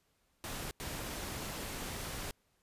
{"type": "noise bursts at uneven times", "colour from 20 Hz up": "pink", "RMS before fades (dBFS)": -41, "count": 2, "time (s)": [[0.44, 0.71], [0.8, 2.31]], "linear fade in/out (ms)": 0, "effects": ["pink hiss -75 dBFS RMS until 2.62 s", "resampled to 32000 Hz"]}